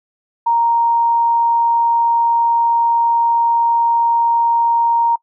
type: tone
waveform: sine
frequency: 932.3 Hz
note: A#5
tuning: in tune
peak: -11 dBFS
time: 0.46-5.16 s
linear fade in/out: 10 ms
effects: noise-tail reverb RT60 0.1 s tail -23 dB re dry